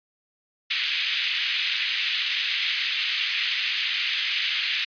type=band-pass noise; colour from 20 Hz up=white; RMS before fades=-26 dBFS; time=0.7-4.85 s; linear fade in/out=10 ms; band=2100 to 3600 Hz; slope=24 dB/octave; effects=resampled to 11025 Hz